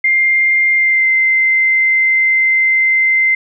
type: tone with pitch glide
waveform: sine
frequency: 2106 to 2077 Hz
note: C7 to C7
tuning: +11 to -13 cents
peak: -9 dBFS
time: 0.04-3.35 s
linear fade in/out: 5 ms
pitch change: -24 cents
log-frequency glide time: 0.77-1.08 s
effects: none